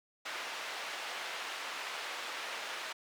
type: band-pass noise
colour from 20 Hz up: white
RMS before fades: -41 dBFS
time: 0.25-2.93 s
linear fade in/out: 10 ms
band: 590 to 2900 Hz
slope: 12 dB/octave
effects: none